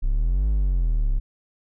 triangle exponential two-way sweep, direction up then down, 30.87 to 53.4 to 32.8 Hz, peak -16 dBFS, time 0.02-1.2 s, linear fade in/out 20 ms, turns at 0.48 s, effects none

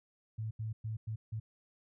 sine tone bursts at uneven times, 110 Hz, A2, in tune, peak -35 dBFS, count 5, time 0.38-0.51 / 0.59-0.73 / 0.84-0.97 / 1.07-1.16 / 1.32-1.4 s, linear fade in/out 10 ms, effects none

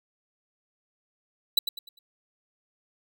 45% pulse tone with echo, 3946 Hz, B7, 2 cents flat, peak -17 dBFS, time 1.57-1.59 s, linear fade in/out 5 ms, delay 100 ms, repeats 4, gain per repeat -9 dB, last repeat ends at 1.99 s, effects none

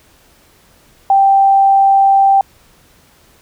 sine tone, 784 Hz, G5, in tune, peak -6 dBFS, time 1.1-2.41 s, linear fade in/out 2 ms, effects pink hiss -49 dBFS RMS until 3.41 s

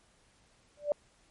sine tone with exponential growth, 587.3 Hz, D5, in tune, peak -21 dBFS, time 0.77-0.92 s, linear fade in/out 1 ms, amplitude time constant 32 ms, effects pink hiss -66 dBFS RMS until 1.3 s + MP3 48 kbps

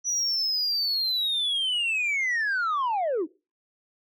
sine linear sweep, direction down, 5920 to 277.2 Hz, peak -21 dBFS, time 0.04-3.27 s, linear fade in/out 50 ms, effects noise-tail reverb RT60 0.3 s tail -22 dB re dry + tanh soft clip ceiling -22 dBFS

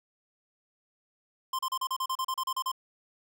square tone bursts, 1046.5 Hz, C6, in tune, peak -29 dBFS, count 13, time 1.53-2.717 s, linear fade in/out 5 ms, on 59 ms, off 35 ms, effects none

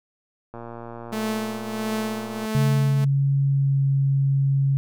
click train, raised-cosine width 1 ms, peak -23 dBFS, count 225, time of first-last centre 0.54-2.455 s, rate 117 Hz
sawtooth tone with tremolo, 218 Hz, A3, 16 cents flat, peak -19 dBFS, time 1.12-3.05 s, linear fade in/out 10 ms, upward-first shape triangle, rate 1.5 Hz, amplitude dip 65%
sine tone with pitch glide, 138.59 to 137.47 Hz, C#3 to C#3, 0 to -14 cents, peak -17 dBFS, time 2.55-4.77 s, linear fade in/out 0 ms, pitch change -14 cents, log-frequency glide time 3.44-3.82 s
effects none

